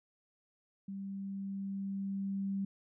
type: tone with level ramp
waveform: sine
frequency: 196 Hz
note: G3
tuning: in tune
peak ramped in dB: -39 to -32 dBFS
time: 0.88-2.65 s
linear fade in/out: 5 ms
effects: none